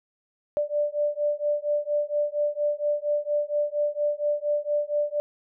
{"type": "beating tone pair", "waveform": "sine", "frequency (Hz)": [587.3, 591.6], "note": ["D5", "D5"], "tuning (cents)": [0, 13], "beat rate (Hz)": 4.3, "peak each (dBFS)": -26, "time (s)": [0.57, 5.2], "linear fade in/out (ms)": 0, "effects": []}